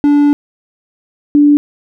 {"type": "tone pair in turn", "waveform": ["triangle", "sine"], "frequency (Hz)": [290, 291.8], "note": ["D4", "D4"], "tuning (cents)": [-22, -11], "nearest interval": "unison", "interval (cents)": 11, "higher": "second", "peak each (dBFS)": -4, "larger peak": "neither", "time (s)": [[0.04, 0.33], [1.35, 1.57]], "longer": "first", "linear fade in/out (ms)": 0, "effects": []}